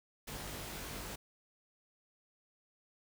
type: noise with comb filter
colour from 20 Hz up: pink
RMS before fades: -44 dBFS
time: 0.27-1.16 s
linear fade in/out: 10 ms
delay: 20 ms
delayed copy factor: +1
effects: none